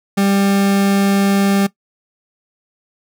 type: tone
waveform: 40% pulse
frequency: 197.9 Hz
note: G3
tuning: 17 cents sharp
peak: -11 dBFS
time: 0.17-1.67 s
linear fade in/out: 10 ms
effects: noise-tail reverb RT60 0.1 s tail -19 dB re dry